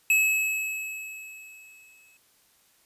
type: tone with exponential decay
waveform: square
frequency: 2582 Hz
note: E7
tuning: 37 cents flat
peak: -18 dBFS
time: 0.1-2.17 s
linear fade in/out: 2 ms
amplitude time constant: 450 ms
effects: white hiss -63 dBFS RMS until 2.85 s + resampled to 32000 Hz